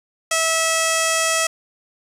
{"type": "tone with notch filter", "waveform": "5% pulse", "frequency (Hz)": 650, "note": "E5", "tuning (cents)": -24, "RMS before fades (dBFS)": -19, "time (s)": [0.31, 1.47], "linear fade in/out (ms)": 5, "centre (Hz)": 4100, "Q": 1.9, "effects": ["resampled to 32000 Hz", "8-bit"]}